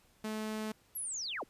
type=tone; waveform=sawtooth; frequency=216.4 Hz; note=A3; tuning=29 cents flat; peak=-32 dBFS; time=0.24-0.72 s; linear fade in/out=5 ms
type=linear sweep; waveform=sine; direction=down; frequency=11790 to 130 Hz; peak=-36 dBFS; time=0.95-1.44 s; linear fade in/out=10 ms
effects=pink hiss -67 dBFS RMS until 1.49 s + resampled to 32000 Hz